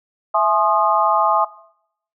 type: tone cluster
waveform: sine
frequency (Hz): 662 / 845 / 1059 / 1232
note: E5 / G#5 / C6 / D#6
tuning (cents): +7 / +30 / +21 / -17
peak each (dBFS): -19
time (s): 0.34-1.45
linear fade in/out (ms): 10
effects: noise-tail reverb RT60 0.7 s tail -19 dB re dry

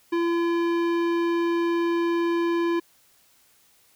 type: tone with tanh clipping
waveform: sine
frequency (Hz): 339.7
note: F4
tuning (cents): -48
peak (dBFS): -23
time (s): 0.12-2.8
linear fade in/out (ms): 10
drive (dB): 17
effects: white hiss -60 dBFS RMS until 3.95 s

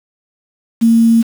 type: tone with quantisation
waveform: sine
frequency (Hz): 228.8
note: A#3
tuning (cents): -32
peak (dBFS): -6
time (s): 0.81-1.23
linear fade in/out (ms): 20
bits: 5
effects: none

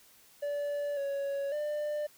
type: tone with pitch steps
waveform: triangle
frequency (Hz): 578 / 558 / 596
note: D5 / C#5 / D5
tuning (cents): -28 / +11 / +25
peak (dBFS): -29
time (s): 0.42-2.07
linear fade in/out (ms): 10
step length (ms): 550
effects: white hiss -60 dBFS RMS until 2.17 s

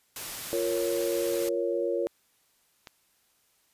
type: noise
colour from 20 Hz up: white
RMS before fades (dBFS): -37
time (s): 0.16-1.49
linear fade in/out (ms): 2
type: chord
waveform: sine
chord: Bb minor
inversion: second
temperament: equal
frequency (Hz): 349.2 / 466.2 / 554.4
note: F4 / Bb4 / Db5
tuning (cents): 0 / 0 / 0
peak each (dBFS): -30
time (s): 0.53-2.07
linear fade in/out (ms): 0
type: click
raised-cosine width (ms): 0.2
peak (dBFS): -25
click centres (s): 2.872
effects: white hiss -68 dBFS RMS until 3.73 s + resampled to 32000 Hz

